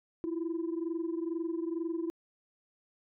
sine tone pair together, 327 / 349.2 Hz, E4 / F4, -14 / 0 cents, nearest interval minor second, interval 114 cents, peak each -32 / -35 dBFS, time 0.24-2.1 s, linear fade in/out 0 ms, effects tanh soft clip ceiling -27 dBFS

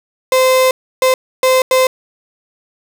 35% pulse tone bursts at uneven times, 517 Hz, C5, 21 cents flat, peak -7 dBFS, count 4, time 0.32-0.71 / 1.02-1.14 / 1.43-1.62 / 1.71-1.87 s, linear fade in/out 2 ms, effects none

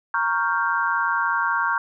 sine chord, G half-diminished seventh, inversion first, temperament equal, 932.3 / 1108.7 / 1396.9 / 1568 Hz, Bb5 / Db6 / F6 / G6, 0 / 0 / 0 / 0 cents, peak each -25 dBFS, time 0.14-1.78 s, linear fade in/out 2 ms, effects none

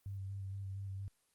sine tone with vibrato, 97.5 Hz, G2, 9 cents flat, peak -40 dBFS, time 0.06-1.08 s, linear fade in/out 0 ms, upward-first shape square, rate 4.3 Hz, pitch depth 19 cents each way, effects white hiss -75 dBFS RMS until 1.34 s + Opus 24 kbps

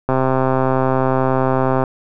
click train, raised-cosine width 1 ms, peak -3 dBFS, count 230, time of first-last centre 0.09-1.838 s, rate 131 Hz, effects none

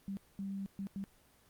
sine tone bursts at uneven times, 196 Hz, G3, in tune, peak -37 dBFS, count 4, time 0.08-0.17 / 0.39-0.66 / 0.79-0.87 / 0.96-1.04 s, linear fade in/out 0 ms, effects pink hiss -66 dBFS RMS until 1.49 s + Opus 24 kbps

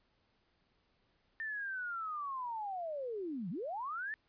sine linear two-way sweep, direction down then up, 1805 to 156.8 to 1805 Hz, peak -37 dBFS, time 1.4-4.14 s, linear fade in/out 0 ms, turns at 3.5 s, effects pink hiss -75 dBFS RMS until 4.28 s + resampled to 11025 Hz

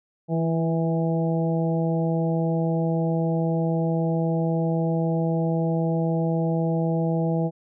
harmonic tone with a mistuned harmonic, 163.9 Hz, E3, 10 cents flat, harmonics 1 / 2 / 3 / 4 / 5, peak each -22 / -29 / -29 / -31 / -35 dBFS, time 0.28-7.51 s, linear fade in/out 50 ms, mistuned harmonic 2, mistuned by +20 cents, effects none

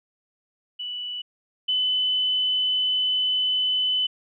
sine tone pair in turn, 2960 / 3015 Hz, F#7 / F#7, 0 / +32 cents, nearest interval unison, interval 32 cents, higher second, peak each -29 / -20 dBFS, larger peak second, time 0.79-1.22 / 1.68-4.07 s, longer second, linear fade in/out 10 ms, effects none

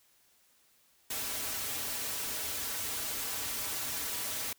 white noise with comb filter, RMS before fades -36 dBFS, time 1.1-4.53 s, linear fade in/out 5 ms, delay 5.6 ms, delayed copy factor -0.8, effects white hiss -67 dBFS RMS until 4.58 s

